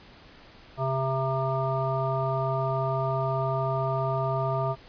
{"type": "harmonic tone", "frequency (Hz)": 133, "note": "C3", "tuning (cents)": 29, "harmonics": [1, 3, 5, 7, 9], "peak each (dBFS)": [-28, -34, -29, -34, -33], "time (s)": [0.77, 4.76], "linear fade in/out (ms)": 50, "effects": ["pink hiss -51 dBFS RMS until 4.88 s", "resampled to 11025 Hz"]}